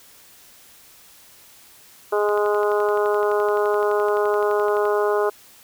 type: harmonic tone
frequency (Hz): 207.7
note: G#3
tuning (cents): 0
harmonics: 2 / 3 / 4 / 5 / 6 / 7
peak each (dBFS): -19 / -25 / -28 / -28 / -29 / -32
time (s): 2.12-5.3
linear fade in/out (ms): 10
type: click train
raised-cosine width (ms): 0.3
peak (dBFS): -23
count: 31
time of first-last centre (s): 2.29-4.854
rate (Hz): 11.7
effects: white hiss -49 dBFS RMS until 5.63 s